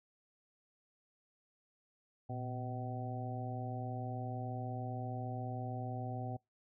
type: harmonic tone with a mistuned harmonic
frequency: 126.5 Hz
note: B2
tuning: 42 cents sharp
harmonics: 1 / 2 / 3 / 4 / 5 / 6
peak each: -40 / -46 / -52 / -52 / -49 / -45 dBFS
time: 2.29-6.37 s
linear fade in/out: 10 ms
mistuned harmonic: 1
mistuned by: -120 cents
effects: noise-tail reverb RT60 0.2 s tail -25 dB re dry